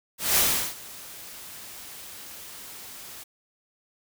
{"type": "noise with ADSR envelope", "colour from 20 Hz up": "white", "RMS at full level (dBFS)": -20, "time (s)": [0.18, 3.24], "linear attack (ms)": 190, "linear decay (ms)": 370, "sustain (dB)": -22, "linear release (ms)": 13, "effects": []}